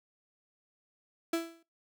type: tone with exponential decay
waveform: 35% pulse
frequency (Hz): 332.1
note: E4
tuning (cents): +13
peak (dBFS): -24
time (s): 1.33-1.63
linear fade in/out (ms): 5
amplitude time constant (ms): 64
effects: noise-tail reverb RT60 0.2 s tail -20 dB re dry